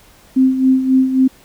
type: tone with tremolo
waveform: sine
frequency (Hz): 261.5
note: C4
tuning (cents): -1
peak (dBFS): -7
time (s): 0.36-1.28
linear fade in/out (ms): 10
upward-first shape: sine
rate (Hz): 3.7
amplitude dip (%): 65
effects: pink hiss -47 dBFS RMS until 1.44 s